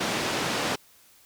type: band-pass noise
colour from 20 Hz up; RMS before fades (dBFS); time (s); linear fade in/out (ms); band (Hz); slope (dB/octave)
pink; -28; 0-0.76; 10; 200 to 6000; 12
effects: white hiss -57 dBFS RMS until 1.25 s